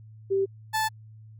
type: tone pair in turn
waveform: sine / 30% pulse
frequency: 389.6 / 874.6 Hz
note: G4 / A5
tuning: -11 / -11 cents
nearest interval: octave + major second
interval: 1400 cents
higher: second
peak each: -21 dBFS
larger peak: neither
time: 0.3-0.46 / 0.73-0.89 s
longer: neither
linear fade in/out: 20 ms
effects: added 109 Hz sine -45 dBFS peak until 1.39 s